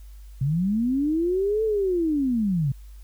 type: linear two-way sweep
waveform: sine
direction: up then down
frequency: 127.5 to 445.8 to 127.5 Hz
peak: -20 dBFS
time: 0.41-2.72 s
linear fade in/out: 5 ms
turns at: 1.64 s
effects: added 50 Hz sine -40 dBFS peak until 3.03 s + white hiss -60 dBFS RMS until 3.03 s